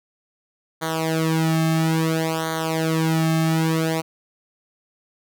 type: tone with flanger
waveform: sawtooth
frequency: 161.1 Hz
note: E3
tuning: 39 cents flat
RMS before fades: -21 dBFS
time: 0.81-4.02 s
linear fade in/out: 20 ms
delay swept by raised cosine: 0.38 to 2.08 ms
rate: 0.59 Hz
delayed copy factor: -0.95
effects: none